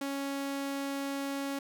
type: tone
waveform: sawtooth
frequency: 277.2 Hz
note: C#4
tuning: in tune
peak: -29 dBFS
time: 0.01-1.59 s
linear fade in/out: 5 ms
effects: none